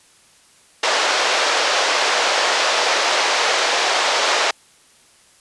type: band-pass noise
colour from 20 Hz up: pink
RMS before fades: -18 dBFS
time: 0.83-4.51 s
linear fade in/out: 5 ms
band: 500 to 6100 Hz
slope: 24 dB/octave
effects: white hiss -52 dBFS RMS until 5.4 s + resampled to 24000 Hz